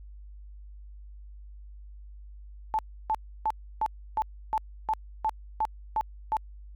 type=tone bursts; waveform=sine; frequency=872 Hz; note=A5; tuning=16 cents flat; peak=-23 dBFS; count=11; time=2.74-6.368 s; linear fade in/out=0 ms; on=48 ms; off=310 ms; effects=added 50 Hz sine -43 dBFS peak until 6.75 s